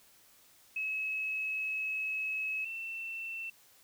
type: tone pair in turn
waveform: sine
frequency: 2575 / 2684 Hz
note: E7 / E7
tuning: -41 / +31 cents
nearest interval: minor second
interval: 72 cents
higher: second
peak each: -32 / -37 dBFS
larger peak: first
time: 0.76-2.65 / 2.65-3.5 s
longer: first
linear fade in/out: 5 ms
effects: white hiss -62 dBFS RMS until 3.83 s